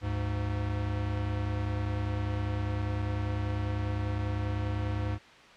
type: tone pair together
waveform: square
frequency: 72.55 / 102.6 Hz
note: D2 / G#2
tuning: -21 / -21 cents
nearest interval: tritone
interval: 600 cents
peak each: -35 / -31 dBFS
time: 0.01-5.19 s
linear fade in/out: 50 ms
effects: white hiss -52 dBFS RMS until 5.56 s + low-pass 3000 Hz 12 dB/octave